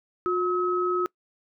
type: tone pair together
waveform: sine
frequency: 359.7 / 1282 Hz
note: F#4 / E6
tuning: -49 / -49 cents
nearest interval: octave + minor seventh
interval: 2200 cents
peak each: -24 / -26 dBFS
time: 0.26-1.06 s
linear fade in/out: 0 ms
effects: noise-tail reverb RT60 0.1 s tail -24 dB re dry